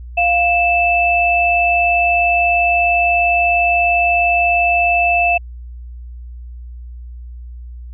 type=tone pair together; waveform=sine; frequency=698.5 / 2637 Hz; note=F5 / E7; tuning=0 / 0 cents; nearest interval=octave + major seventh; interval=2300 cents; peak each=-14 dBFS; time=0.17-5.38 s; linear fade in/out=10 ms; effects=added 60 Hz sine -29 dBFS peak until 7.93 s